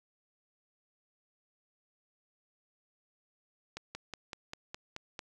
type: slowing click train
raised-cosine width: 0.2 ms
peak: -23 dBFS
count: 8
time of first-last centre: 3.77-5.192 s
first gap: 180 ms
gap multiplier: 1.04
effects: none